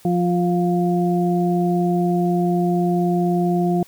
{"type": "harmonic tone", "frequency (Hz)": 175.9, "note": "F3", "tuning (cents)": 13, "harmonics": [1, 2, 4], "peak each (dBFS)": [-18, -21, -24], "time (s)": [0.05, 3.83], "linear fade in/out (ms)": 2, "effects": ["white hiss -50 dBFS RMS until 3.87 s"]}